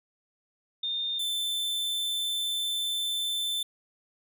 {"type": "tone pair in turn", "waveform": ["sine", "45% pulse"], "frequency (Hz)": [3632, 3537], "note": ["A#7", "A7"], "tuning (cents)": [-46, 8], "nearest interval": "unison", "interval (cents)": 46, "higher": "first", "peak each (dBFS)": -28, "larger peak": "neither", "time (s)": [[0.83, 1.19], [1.19, 3.63]], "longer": "second", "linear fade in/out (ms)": 5, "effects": []}